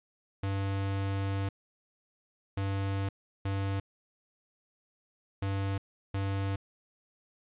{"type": "tone bursts at uneven times", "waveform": "square", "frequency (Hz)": 98, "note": "G2", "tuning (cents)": 0, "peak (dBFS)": -30, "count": 5, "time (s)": [[0.43, 1.49], [2.57, 3.09], [3.45, 3.8], [5.42, 5.78], [6.14, 6.56]], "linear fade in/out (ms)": 5, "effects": ["resampled to 8000 Hz", "11-bit"]}